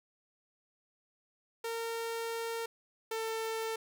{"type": "tone pair in turn", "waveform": "sawtooth", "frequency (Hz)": [458.6, 447.1], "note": ["A#4", "A4"], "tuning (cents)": [-28, 28], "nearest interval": "unison", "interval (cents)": 44, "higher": "first", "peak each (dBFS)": [-31, -30], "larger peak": "second", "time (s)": [[1.64, 2.66], [3.11, 3.76]], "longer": "first", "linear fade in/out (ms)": 5, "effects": []}